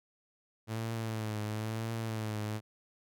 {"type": "tone with vibrato", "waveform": "sawtooth", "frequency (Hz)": 110, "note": "A2", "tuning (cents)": 0, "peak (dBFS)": -30, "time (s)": [0.67, 2.61], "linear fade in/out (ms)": 50, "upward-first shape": "triangle", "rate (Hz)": 1, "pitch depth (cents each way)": 69, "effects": []}